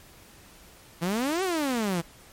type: exponential two-way sweep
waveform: sawtooth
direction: up then down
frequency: 162 to 392 to 162 Hz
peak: -21 dBFS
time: 1.01-2.02 s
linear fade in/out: 20 ms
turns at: 1.43 s
effects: pink hiss -52 dBFS RMS until 2.32 s + MP3 64 kbps